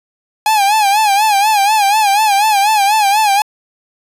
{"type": "tone with vibrato", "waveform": "45% pulse", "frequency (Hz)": 830.6, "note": "G#5", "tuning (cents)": 0, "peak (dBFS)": -9, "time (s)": [0.46, 3.42], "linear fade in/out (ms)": 2, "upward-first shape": "sine", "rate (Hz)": 4.1, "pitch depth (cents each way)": 100, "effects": ["resampled to 32000 Hz"]}